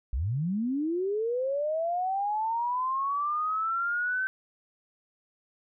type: linear sweep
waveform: sine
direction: up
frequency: 51.91 to 1541 Hz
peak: -26 dBFS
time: 0.13-4.27 s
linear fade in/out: 0 ms
effects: none